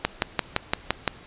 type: click train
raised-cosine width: 0.3 ms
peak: -4 dBFS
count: 7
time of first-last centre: 0.05-1.077 s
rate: 5.84 Hz
effects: pink hiss -47 dBFS RMS until 1.26 s + resampled to 8000 Hz